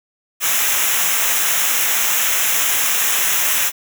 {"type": "noise with comb filter", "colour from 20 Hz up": "white", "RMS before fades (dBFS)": -17, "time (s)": [0.4, 3.72], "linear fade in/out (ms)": 50, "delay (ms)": 0.22, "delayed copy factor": -0.75, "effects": []}